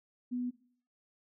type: tone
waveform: sine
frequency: 246.9 Hz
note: B3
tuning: in tune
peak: -32 dBFS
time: 0.31-0.51 s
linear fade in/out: 20 ms
effects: noise-tail reverb RT60 0.5 s tail -17 dB re dry